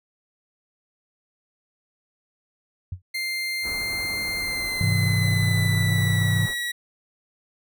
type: tone with exponential decay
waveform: sine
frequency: 91.1 Hz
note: F#2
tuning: 26 cents flat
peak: -24 dBFS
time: 2.92-3.02 s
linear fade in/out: 5 ms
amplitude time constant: 20 ms
type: tone with pitch glide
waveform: 30% pulse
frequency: 2100 to 1925.7 Hz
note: C7 to B6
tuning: +6 to -44 cents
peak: -23 dBFS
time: 3.14-6.72 s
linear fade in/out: 10 ms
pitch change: -150 cents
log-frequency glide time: 4.38-6.46 s
type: band-stop noise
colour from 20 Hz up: pink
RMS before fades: -37 dBFS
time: 3.62-6.55 s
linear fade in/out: 50 ms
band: 1700 to 8400 Hz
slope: 24 dB/octave
type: chord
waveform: sine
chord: Ab augmented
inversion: none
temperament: equal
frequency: 103.83 / 130.81 / 164.81 Hz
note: Ab2 / C3 / E3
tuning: 0 / 0 / 0 cents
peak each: -21 / -26 / -25 dBFS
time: 4.81-6.46 s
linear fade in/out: 0 ms
effects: none